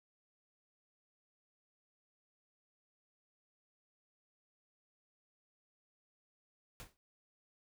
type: noise with exponential decay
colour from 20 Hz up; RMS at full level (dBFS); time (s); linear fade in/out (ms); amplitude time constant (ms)
pink; -45; 6.8-6.97; 0; 35
effects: none